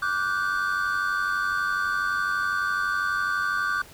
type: tone cluster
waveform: triangle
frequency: 1167 / 1455 / 1547 Hz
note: D6 / F#6 / G6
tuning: -11 / -29 / -23 cents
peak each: -26 dBFS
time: 0.02-3.82 s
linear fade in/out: 5 ms
effects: pink hiss -48 dBFS RMS until 3.93 s